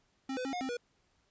square tone with pitch steps, 266.7 / 505 / 270.8 / 719 / 263.2 / 482.6 Hz, C4 / B4 / C#4 / F#5 / C4 / B4, +33 / +39 / -40 / -50 / +10 / -40 cents, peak -35 dBFS, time 0.29-0.77 s, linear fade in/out 5 ms, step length 80 ms, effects pink hiss -73 dBFS RMS until 1.3 s + resampled to 16000 Hz

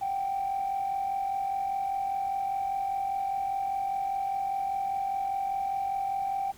sine tone pair together, 739 / 784 Hz, F#5 / G5, -2 / 0 cents, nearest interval minor second, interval 102 cents, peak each -34 / -27 dBFS, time 0.01-6.52 s, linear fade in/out 10 ms, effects tanh soft clip ceiling -23 dBFS + pink hiss -54 dBFS RMS until 6.57 s

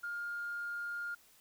sine tone, 1412 Hz, F6, 19 cents sharp, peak -36 dBFS, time 0.03-1.15 s, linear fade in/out 10 ms, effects tanh soft clip ceiling -32 dBFS + white hiss -64 dBFS RMS until 1.4 s

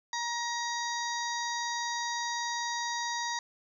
harmonic tone with a mistuned harmonic, 945 Hz, A#5, 23 cents sharp, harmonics 1 / 2 / 4 / 5 / 6 / 7, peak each -34 / -37 / -40 / -41 / -42 / -42 dBFS, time 0.13-3.39 s, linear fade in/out 2 ms, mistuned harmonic 6, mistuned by +48 cents, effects 11-bit

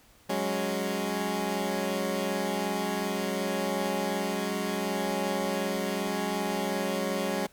15% pulse chord, F# suspended second, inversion none, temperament equal, 185 / 207.7 / 277.2 Hz, F#3 / G#3 / C#4, 0 / 0 / 0 cents, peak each -26 / -25 / -28 dBFS, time 0.29-7.47 s, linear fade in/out 10 ms, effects pink hiss -59 dBFS RMS until 7.52 s

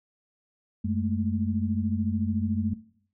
sine tone cluster, 92.4 / 208.8 / 222.5 Hz, F#2 / G#3 / A3, -2 / +10 / +20 cents, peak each -29 dBFS, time 0.84-2.74 s, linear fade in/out 10 ms, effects noise-tail reverb RT60 0.6 s tail -17 dB re dry

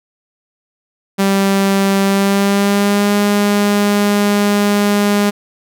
sawtooth tone with pitch glide, 196 to 204.6 Hz, G3 to G#3, 0 to -26 cents, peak -7 dBFS, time 1.18-5.31 s, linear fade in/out 20 ms, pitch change +74 cents, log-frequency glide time 2.03-3.15 s, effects none

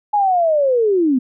sine linear sweep, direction down, 846 to 241.9 Hz, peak -12 dBFS, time 0.13-1.19 s, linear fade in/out 10 ms, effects none

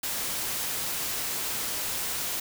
white noise, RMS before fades -31 dBFS, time 0.03-2.4 s, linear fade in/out 5 ms, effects none

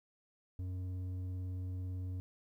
square tone with low-pass filter, 91.8 Hz, F#2, 13 cents flat, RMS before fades -40 dBFS, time 0.59-2.2 s, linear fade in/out 0 ms, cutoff 240 Hz, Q 0.68, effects 12-bit

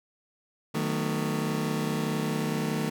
30% pulse chord, B dominant seventh, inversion first, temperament just, 154.34 / 185.21 / 222.2 / 246.9 Hz, D#3 / F#3 / A3 / B3, -14 / +2 / +17 / 0 cents, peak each -28 / -33 / -28 / -34 dBFS, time 0.74-2.9 s, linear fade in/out 10 ms, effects none

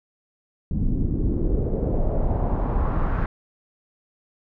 brown noise with low-pass filter sweep, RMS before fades -22 dBFS, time 0.71-3.26 s, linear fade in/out 2 ms, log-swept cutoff 210 to 1500 Hz, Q 2.3, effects none

